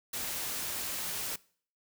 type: noise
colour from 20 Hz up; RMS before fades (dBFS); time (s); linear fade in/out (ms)
white; -36; 0.13-1.36; 5
effects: noise-tail reverb RT60 0.5 s tail -22 dB re dry